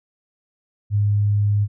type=tone; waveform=sine; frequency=103 Hz; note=G#2; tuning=14 cents flat; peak=-15 dBFS; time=0.9-1.68 s; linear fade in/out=50 ms; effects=none